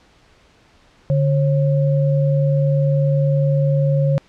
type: tone pair together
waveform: sine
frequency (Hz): 144.87 / 541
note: D3 / C#5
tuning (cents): -23 / -42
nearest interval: octave + major seventh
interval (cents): 2281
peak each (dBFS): -14 / -21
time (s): 1.1-4.18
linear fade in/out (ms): 0
effects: pink hiss -53 dBFS RMS until 4.28 s + low-pass 5000 Hz 12 dB/octave